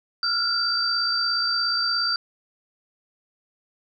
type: tone cluster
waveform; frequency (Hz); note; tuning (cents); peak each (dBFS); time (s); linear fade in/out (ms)
sine; 1365 / 1422 / 4667; F6 / F6 / D8; -40 / +31 / -12; -30 / -28 / -22; 0.23-2.16; 2
effects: none